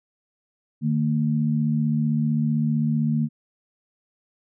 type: tone pair together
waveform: sine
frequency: 151.7 / 227.3 Hz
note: D#3 / A#3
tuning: -44 / -43 cents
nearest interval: perfect fifth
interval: 701 cents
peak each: -22 dBFS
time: 0.81-3.29 s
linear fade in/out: 50 ms
effects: none